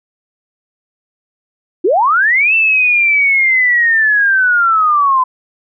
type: linear two-way sweep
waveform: sine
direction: up then down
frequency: 311.1 to 2677 to 1009 Hz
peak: -8 dBFS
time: 1.84-5.24 s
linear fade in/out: 10 ms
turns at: 2.54 s
effects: none